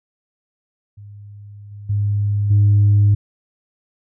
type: tone with level steps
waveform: sine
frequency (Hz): 102.5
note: G#2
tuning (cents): -22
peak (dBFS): -35 / -32 / -15 / -8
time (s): 0.97-3.15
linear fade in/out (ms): 10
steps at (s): 1.71 / 1.89 / 2.5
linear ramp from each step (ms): 10
effects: tanh soft clip ceiling -7 dBFS